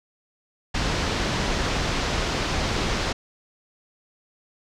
pink low-pass noise, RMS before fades -25 dBFS, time 0.74-3.13 s, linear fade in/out 10 ms, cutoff 6000 Hz, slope 24 dB/octave, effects none

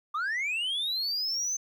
sine linear sweep, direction up, 1154 to 6270 Hz, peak -25 dBFS, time 0.14-1.57 s, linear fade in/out 10 ms, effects tanh soft clip ceiling -27 dBFS + 11-bit

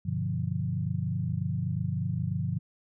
sine chord, G dominant seventh, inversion none, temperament equal, 98 / 123.47 / 146.83 / 174.61 Hz, G2 / B2 / D3 / F3, 0 / 0 / 0 / 0 cents, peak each -33 dBFS, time 0.05-2.59 s, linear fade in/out 10 ms, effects none

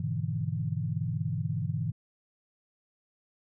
sine chord, E dominant seventh, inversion first, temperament just, 103.01 / 123.61 / 148.33 / 164.81 Hz, G#2 / B2 / D3 / E3, -14 / +2 / +18 / 0 cents, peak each -34 dBFS, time 0-1.92 s, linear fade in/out 5 ms, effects none

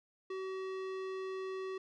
sine tone with tanh clipping, 379.3 Hz, F#4, 43 cents sharp, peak -40 dBFS, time 0.3-1.78 s, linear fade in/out 5 ms, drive 18 dB, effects none

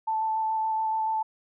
sine tone with vibrato, 880 Hz, A5, in tune, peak -24 dBFS, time 0.07-1.23 s, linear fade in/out 10 ms, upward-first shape square, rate 7 Hz, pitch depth 9 cents each way, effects none

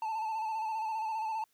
triangle tone with vibrato, 880 Hz, A5, in tune, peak -30 dBFS, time 0.02-1.44 s, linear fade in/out 2 ms, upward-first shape square, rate 15 Hz, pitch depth 35 cents each way, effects white hiss -73 dBFS RMS until 1.53 s

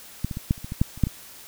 clicks, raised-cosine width 5 ms, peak -12 / -18 / -18 / -7 / -30 / -22 / -18 / -6 / -27 / -6 / -16 dBFS, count 11, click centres 0.246 / 0.312 / 0.371 / 0.509 / 0.579 / 0.645 / 0.721 / 0.815 / 0.976 / 1.037 / 1.07 s, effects white hiss -45 dBFS RMS until 1.47 s

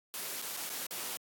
white noise with dropouts, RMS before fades -39 dBFS, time 0.14-1.17 s, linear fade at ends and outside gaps 0 ms, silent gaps 0.416-0.423 / 0.567-0.572 / 0.694-0.7 / 0.866-0.909 s, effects high-pass 200 Hz 12 dB/octave + AAC 64 kbps

